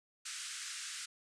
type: band-pass noise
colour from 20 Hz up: white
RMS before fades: -44 dBFS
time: 0.25-1.06 s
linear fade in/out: 10 ms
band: 1300 to 9100 Hz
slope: 48 dB/octave
effects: none